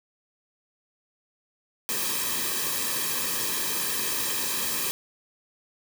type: noise with comb filter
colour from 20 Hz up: white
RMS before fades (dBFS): -28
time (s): 1.89-4.91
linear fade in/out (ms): 0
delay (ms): 1.4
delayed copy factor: -0.8
effects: none